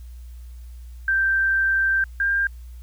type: tone pair in turn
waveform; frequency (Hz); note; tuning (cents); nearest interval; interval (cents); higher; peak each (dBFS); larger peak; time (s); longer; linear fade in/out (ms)
sine; 1568 / 1597.3; G6 / G6; 0 / +32; unison; 32; second; -17 / -18; first; 1.08-2.04 / 2.2-2.47; first; 2
effects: added 60 Hz sine -36 dBFS peak until 2.82 s + white hiss -59 dBFS RMS until 2.82 s